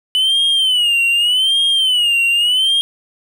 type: tone with vibrato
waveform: triangle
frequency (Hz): 2985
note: F#7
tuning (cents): +15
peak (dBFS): -10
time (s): 0.15-2.81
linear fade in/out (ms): 0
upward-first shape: sine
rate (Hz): 0.84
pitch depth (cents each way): 140
effects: none